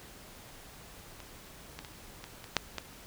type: clicks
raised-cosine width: 0.2 ms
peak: -29 / -23 / -26 / -25 / -27 / -7 / -17 dBFS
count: 7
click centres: 1.203 / 1.79 / 1.848 / 2.241 / 2.442 / 2.567 / 2.783 s
effects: pink hiss -51 dBFS RMS until 3.06 s